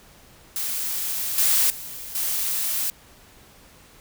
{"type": "noise with level steps", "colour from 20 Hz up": "blue", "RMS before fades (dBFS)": [-27, -19, -36, -25], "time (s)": [0.56, 2.9], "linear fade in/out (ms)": 0, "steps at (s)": [1.38, 1.7, 2.15], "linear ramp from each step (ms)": 2, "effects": ["pink hiss -51 dBFS RMS until 4 s"]}